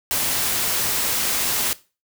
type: noise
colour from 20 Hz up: white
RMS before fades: -22 dBFS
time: 0.11-1.73 s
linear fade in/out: 0 ms
effects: noise-tail reverb RT60 0.3 s tail -18 dB re dry